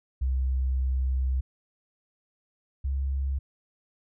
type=tone pair in turn; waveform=sine; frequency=64.9 / 67.9 Hz; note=C2 / C#2; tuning=-13 / -35 cents; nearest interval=minor second; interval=78 cents; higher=second; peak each=-23 / -25 dBFS; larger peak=first; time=0.21-1.41 / 2.84-3.39 s; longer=first; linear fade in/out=10 ms; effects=none